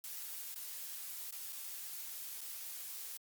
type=noise with dropouts; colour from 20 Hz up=blue; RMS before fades=-45 dBFS; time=0.04-3.17 s; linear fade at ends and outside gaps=1 ms; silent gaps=0.544-0.559 / 1.309-1.324 / 1.524-1.528 / 2.408-2.414 s; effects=Opus 48 kbps